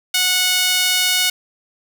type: tone with high-pass filter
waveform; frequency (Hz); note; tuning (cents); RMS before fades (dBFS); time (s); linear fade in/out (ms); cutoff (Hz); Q
sawtooth; 734; F#5; -14; -17; 0.14-1.3; 5; 2800; 1.2
effects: none